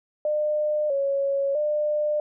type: tone with pitch steps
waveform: sine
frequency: 603 / 554 / 600 Hz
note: D5 / C#5 / D5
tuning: +46 / -1 / +37 cents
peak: -21 dBFS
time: 0.25-2.2 s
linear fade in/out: 2 ms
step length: 650 ms
effects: none